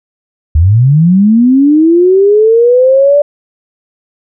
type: linear sweep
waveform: sine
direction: up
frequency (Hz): 71.9 to 587.3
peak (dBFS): -3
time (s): 0.55-3.22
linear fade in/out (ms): 5
effects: none